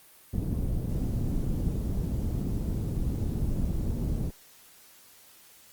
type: low-pass noise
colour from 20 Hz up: pink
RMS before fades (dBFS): -29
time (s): 0.33-4.31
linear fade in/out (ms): 10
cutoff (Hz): 230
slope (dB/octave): 12
effects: white hiss -55 dBFS RMS until 5.72 s + Opus 32 kbps